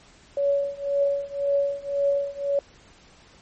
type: tone with tremolo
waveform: sine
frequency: 563 Hz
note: C#5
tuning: 27 cents sharp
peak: -17 dBFS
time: 0.37-2.59 s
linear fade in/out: 2 ms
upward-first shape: triangle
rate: 1.9 Hz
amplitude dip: 95%
effects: pink hiss -53 dBFS RMS until 3.41 s + MP3 32 kbps